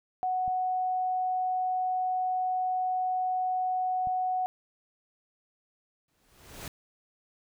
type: tone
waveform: sine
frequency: 740 Hz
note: F#5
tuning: in tune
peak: -26 dBFS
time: 0.23-4.46 s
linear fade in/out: 0 ms
type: clicks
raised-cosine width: 5 ms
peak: -33 dBFS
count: 2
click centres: 0.479 / 4.072 s
type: noise with exponential growth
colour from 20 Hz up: pink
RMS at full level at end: -38 dBFS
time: 6.08-6.68 s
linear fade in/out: 2 ms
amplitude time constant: 130 ms
effects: none